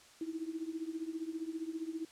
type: tone with tremolo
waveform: sine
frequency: 323.7 Hz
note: E4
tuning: 31 cents flat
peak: -33 dBFS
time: 0.21-2.05 s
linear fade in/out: 2 ms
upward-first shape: triangle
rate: 15 Hz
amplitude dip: 90%
effects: white hiss -59 dBFS RMS until 2.11 s + low-pass 8000 Hz 12 dB/octave